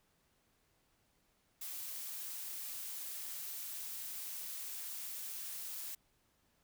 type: noise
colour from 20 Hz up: blue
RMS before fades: -44 dBFS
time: 1.61-5.95 s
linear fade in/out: 5 ms
effects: pink hiss -75 dBFS RMS until 6.63 s